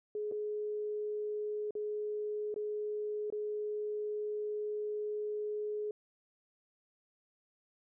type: tone with dropouts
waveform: sine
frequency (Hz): 421.1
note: G#4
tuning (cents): +24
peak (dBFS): -34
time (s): 0.15-5.91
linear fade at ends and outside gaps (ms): 2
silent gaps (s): 0.314-0.321 / 1.708-1.752 / 2.542-2.561 / 3.302-3.324
effects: none